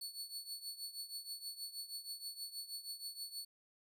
sawtooth tone with tremolo, 4435 Hz, C#8, in tune, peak -38 dBFS, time 0.01-3.45 s, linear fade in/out 5 ms, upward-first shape triangle, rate 6.3 Hz, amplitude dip 85%, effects none

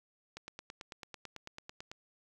click train, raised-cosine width 0.2 ms, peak -27 dBFS, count 15, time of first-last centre 0.37-1.915 s, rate 9.06 Hz, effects 10-bit

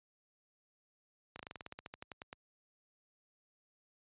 slowing click train, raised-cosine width 0.3 ms, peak -29 dBFS, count 16, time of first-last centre 1.36-2.329 s, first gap 33 ms, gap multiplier 1.09, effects high-pass 60 Hz 12 dB/octave + resampled to 8000 Hz

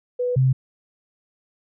sine tone pair in turn, 493.9 / 130.82 Hz, B4 / C3, 0 / 0 cents, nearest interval octave + major seventh, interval 2300 cents, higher first, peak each -20 / -14 dBFS, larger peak second, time 0.19-0.36 / 0.36-0.53 s, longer neither, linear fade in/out 10 ms, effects none

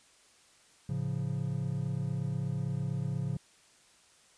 triangle chord, A augmented, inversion none, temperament equal, 110 / 138.59 / 174.61 Hz, A2 / C#3 / E#3, 0 / 0 / 0 cents, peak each -35 / -31 / -35 dBFS, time 0.89-3.37 s, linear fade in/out 5 ms, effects white hiss -62 dBFS RMS until 4.37 s + resampled to 22050 Hz

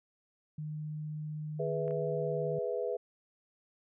sine tone, 152.6 Hz, D#3, 33 cents flat, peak -36 dBFS, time 0.58-2.59 s, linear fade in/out 5 ms
sine chord, E major, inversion first, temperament equal with one note detuned, 415.3 / 493.9 / 657 Hz, G#4 / B4 / E5, 0 / 0 / -6 cents, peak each -36 / -34 / -38 dBFS, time 1.59-2.97 s, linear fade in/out 10 ms
clicks, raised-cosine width 0.5 ms, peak -38 dBFS, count 2, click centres 1.88 / 1.909 s
effects none

